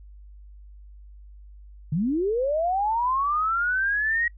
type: linear sweep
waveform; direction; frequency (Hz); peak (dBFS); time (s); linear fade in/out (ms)
sine; up; 138.59 to 1908; -21; 1.92-4.28; 5
effects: noise-tail reverb RT60 0.1 s tail -25 dB re dry + added 50 Hz sine -43 dBFS peak until 4.37 s